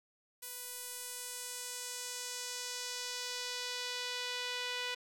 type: tone with band-pass filter sweep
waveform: sawtooth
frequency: 493.9 Hz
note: B4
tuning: in tune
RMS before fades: -41 dBFS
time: 0.42-4.95 s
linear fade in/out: 10 ms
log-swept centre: 12000 to 3100 Hz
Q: 1.3
effects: 11-bit